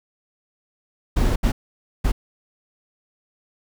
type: noise bursts at uneven times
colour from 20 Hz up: brown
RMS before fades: -18 dBFS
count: 3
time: 1.16-1.36 / 1.43-1.52 / 2.04-2.12 s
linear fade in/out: 10 ms
effects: none